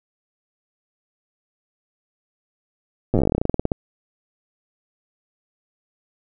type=slowing click train; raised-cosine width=2 ms; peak=-6 dBFS; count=22; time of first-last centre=3.14-3.718 s; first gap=8 ms; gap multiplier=1.11; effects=none